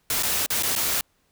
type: noise with dropouts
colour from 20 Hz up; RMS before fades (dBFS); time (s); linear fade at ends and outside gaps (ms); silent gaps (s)
white; -24; 0.1-1.01; 2; 0.226-0.232 / 0.462-0.503 / 0.625-0.632 / 0.753-0.761
effects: pink hiss -67 dBFS RMS until 1.31 s